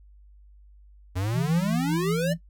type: exponential sweep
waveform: square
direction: up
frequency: 88 to 610 Hz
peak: -26 dBFS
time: 1.15-2.34 s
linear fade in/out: 20 ms
type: tone with tremolo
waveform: sine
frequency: 167.1 Hz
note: E3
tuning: 24 cents sharp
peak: -23 dBFS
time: 1.33-2.38 s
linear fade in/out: 50 ms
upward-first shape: sine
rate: 5.4 Hz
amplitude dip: 40%
effects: noise-tail reverb RT60 0.1 s tail -17 dB re dry + added 50 Hz sine -49 dBFS peak until 2.49 s